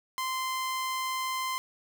sawtooth tone, 1039 Hz, C6, 12 cents flat, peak -26 dBFS, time 0.18-1.58 s, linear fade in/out 0 ms, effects none

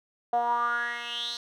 10% pulse tone with band-pass filter sweep, 237.9 Hz, A#3, 35 cents sharp, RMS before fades -29 dBFS, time 0.33-1.37 s, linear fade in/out 2 ms, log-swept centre 680 to 4500 Hz, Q 7, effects none

